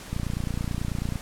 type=click train; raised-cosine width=5 ms; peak=-16 dBFS; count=31; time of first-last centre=0.13-1.157 s; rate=29.2 Hz; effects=pink hiss -42 dBFS RMS until 1.21 s + low-pass 12000 Hz 12 dB/octave